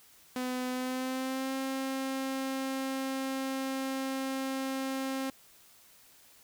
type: tone with pitch glide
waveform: sawtooth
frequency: 252.6 to 266.7 Hz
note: B3 to C4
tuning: +39 to +33 cents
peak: -28 dBFS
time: 0.36-5.3 s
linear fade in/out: 2 ms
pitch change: +94 cents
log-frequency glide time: 0.7-1.54 s
effects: white hiss -59 dBFS RMS until 6.43 s